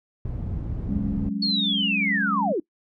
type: low-pass noise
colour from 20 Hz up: white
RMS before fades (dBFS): -29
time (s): 0.25-1.29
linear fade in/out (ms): 2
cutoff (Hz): 120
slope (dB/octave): 12
type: chord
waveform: sine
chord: F# suspended second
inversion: none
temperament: equal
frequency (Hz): 185 / 207.7 / 277.2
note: F#3 / G#3 / C#4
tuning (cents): 0 / 0 / 0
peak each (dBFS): -30 / -26 / -31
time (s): 0.88-2.53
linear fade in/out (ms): 10
type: linear sweep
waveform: sine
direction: down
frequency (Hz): 4400 to 289.2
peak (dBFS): -21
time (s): 1.42-2.6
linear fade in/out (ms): 5
effects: noise-tail reverb RT60 0.1 s tail -21 dB re dry + MP3 64 kbps